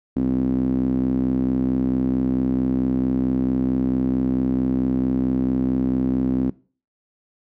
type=tone with band-pass filter; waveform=sawtooth; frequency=64.5 Hz; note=C2; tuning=24 cents flat; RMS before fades=-21 dBFS; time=0.16-6.5 s; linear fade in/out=5 ms; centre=260 Hz; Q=4.7; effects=noise-tail reverb RT60 0.4 s tail -21 dB re dry